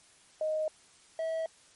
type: tone pair in turn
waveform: sine / triangle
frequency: 622.3 / 647.3 Hz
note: D#5 / E5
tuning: 0 / -32 cents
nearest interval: minor second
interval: 68 cents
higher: second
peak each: -28 dBFS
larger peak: neither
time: 0.41-0.68 / 1.19-1.46 s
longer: neither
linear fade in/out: 2 ms
effects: white hiss -60 dBFS RMS until 1.75 s + MP3 48 kbps